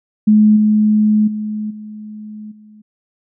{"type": "tone with level steps", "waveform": "sine", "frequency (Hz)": 212.9, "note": "G#3", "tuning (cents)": 43, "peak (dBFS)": [-6, -9, -19, -28, -39], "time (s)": [0.27, 2.82], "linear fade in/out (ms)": 10, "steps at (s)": [0.56, 1.27, 1.7, 2.51], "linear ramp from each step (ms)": 10, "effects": []}